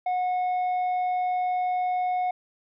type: tone with tanh clipping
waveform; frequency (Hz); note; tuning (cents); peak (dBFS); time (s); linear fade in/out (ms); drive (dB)
sine; 729; F#5; -26; -24; 0.06-2.31; 5; 4
effects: none

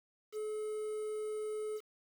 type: tone with quantisation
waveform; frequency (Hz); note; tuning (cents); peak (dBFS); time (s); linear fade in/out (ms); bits
triangle; 428.3; A4; -47; -34; 0.32-1.81; 50; 9
effects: none

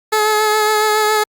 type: tone with vibrato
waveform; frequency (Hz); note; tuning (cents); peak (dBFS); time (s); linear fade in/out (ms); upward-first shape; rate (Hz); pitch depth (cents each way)
15% pulse; 427.9; A4; -48; -6; 0.12-1.24; 10; sine; 7.2; 21
effects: Opus 48 kbps

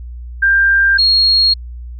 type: tone pair in turn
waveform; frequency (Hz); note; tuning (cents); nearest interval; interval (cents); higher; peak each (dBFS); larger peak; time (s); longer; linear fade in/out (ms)
sine; 1589 / 4285; G6 / C8; +23 / +40; octave + perfect fourth; 1717; second; -8; neither; 0.42-0.98 / 0.98-1.54; neither; 10
effects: added 60 Hz sine -26 dBFS peak until 1.99 s

